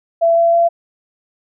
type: tone with pitch steps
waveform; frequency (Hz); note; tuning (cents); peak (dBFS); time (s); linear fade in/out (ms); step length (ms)
sine; 670 / 675.1 / 680.1; E5 / E5 / F5; +28 / +41 / -46; -9; 0.21-0.69; 20; 160
effects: none